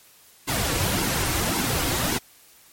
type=noise with flanger; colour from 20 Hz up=pink; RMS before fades=-24 dBFS; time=0.47-2.19 s; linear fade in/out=20 ms; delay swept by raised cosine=1.6 to 4.9 ms; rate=1.8 Hz; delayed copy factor=-0.65; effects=white hiss -53 dBFS RMS until 2.72 s + MP3 64 kbps